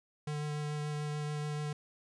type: tone with vibrato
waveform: square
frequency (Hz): 149.2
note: D3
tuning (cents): +28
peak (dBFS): -35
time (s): 0.27-1.73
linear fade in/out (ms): 5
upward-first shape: triangle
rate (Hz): 6.9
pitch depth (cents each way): 13
effects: resampled to 22050 Hz + 12-bit